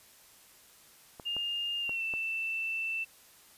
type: clicks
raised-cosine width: 1 ms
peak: -29 dBFS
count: 4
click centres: 1.198 / 1.366 / 1.894 / 2.138 s
type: tone with pitch glide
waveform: sine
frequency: 2819 to 2665 Hz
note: F7 to E7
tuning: +16 to +18 cents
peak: -31 dBFS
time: 1.25-3.05 s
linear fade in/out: 20 ms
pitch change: -98 cents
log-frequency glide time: 1.8-2.04 s
effects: white hiss -58 dBFS RMS until 3.57 s + resampled to 32000 Hz